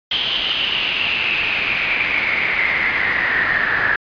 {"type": "noise with band-pass filter sweep", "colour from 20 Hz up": "brown", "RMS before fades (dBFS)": -19, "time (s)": [0.11, 3.96], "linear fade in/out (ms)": 5, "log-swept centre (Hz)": [3200, 1700], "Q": 8.2, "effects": ["resampled to 11025 Hz"]}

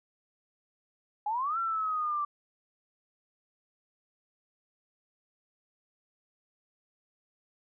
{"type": "exponential two-way sweep", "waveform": "sine", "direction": "up then down", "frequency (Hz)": [813, 1366, 1166], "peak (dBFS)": -28, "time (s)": [1.26, 2.25], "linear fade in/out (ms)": 5, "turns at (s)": 1.58, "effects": []}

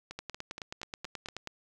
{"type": "two click trains", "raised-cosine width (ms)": 0.2, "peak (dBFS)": [-21, -24], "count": [13, 6], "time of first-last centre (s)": [[0.19, 1.473], [0.11, 1.286]], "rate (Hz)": [9.35, 4.25], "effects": []}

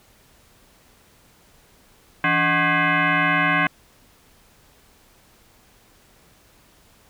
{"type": "tone with frequency modulation", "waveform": "sine", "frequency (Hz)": 287, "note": "D4", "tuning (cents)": -40, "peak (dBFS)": -16, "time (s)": [2.24, 3.67], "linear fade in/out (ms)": 2, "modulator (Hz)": 454, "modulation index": 4.7, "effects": ["pink hiss -55 dBFS RMS until 7.09 s"]}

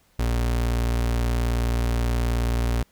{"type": "tone", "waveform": "35% pulse", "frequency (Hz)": 58.8, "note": "A#1", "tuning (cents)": 16, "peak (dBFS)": -19, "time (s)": [0.19, 2.83], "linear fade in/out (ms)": 5, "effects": ["pink hiss -62 dBFS RMS until 2.91 s"]}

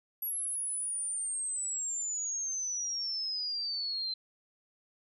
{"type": "exponential sweep", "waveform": "sine", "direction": "down", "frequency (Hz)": [11510, 4088], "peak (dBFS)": -32, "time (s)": [0.22, 4.14], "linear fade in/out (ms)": 5, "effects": []}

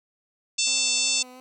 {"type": "harmonic tone", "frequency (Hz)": 890, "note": "A5", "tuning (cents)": 20, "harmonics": [3, 4, 5, 6, 7, 8, 9], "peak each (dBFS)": [-29, -29, -29, -29, -29, -29, -29], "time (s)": [0.58, 1.23], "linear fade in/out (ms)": 10}
{"type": "tone with vibrato", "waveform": "15% pulse", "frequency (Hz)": 257.1, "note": "C4", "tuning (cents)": -30, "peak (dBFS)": -37, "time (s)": [0.67, 1.4], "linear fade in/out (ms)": 0, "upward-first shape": "sine", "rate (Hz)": 2.8, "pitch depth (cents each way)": 37}
{"effects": []}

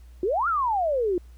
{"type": "exponential two-way sweep", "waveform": "sine", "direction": "up then down", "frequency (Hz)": [340, 1425, 340], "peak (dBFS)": -21, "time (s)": [0.23, 1.18], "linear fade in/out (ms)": 2, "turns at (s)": 0.48, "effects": ["added 60 Hz sine -44 dBFS peak until 1.37 s", "pink hiss -63 dBFS RMS until 1.37 s"]}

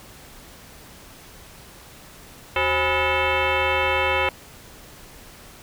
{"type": "tone with frequency modulation", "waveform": "sine", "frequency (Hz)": 829, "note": "G#5", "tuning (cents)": -3, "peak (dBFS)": -18, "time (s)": [2.56, 4.29], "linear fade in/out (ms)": 2, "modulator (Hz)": 454, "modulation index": 4.6, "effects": ["pink hiss -45 dBFS RMS until 5.62 s"]}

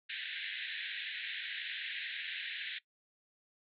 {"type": "band-pass noise", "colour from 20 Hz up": "pink", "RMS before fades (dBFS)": -41, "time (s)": [0.09, 2.79], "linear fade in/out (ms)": 10, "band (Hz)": [1600, 3900], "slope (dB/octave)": 96, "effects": ["noise-tail reverb RT60 0.1 s tail -19 dB re dry", "MP3 64 kbps"]}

